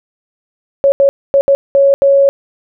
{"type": "tone bursts at uneven times", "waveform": "sine", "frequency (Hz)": 554.4, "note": "C#5", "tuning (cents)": 0, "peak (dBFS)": -5, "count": 6, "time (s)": [[0.84, 0.92], [1, 1.09], [1.34, 1.41], [1.48, 1.55], [1.75, 1.94], [2.02, 2.29]], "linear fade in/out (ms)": 0, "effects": []}